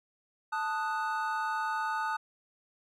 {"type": "chord", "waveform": "triangle", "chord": "D# diminished", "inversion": "second", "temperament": "equal", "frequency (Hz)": [880, 1244.5, 1480], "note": ["A5", "D#6", "F#6"], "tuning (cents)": [0, 0, 0], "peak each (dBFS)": [-31, -33, -34], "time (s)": [0.52, 2.17], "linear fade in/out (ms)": 10, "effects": []}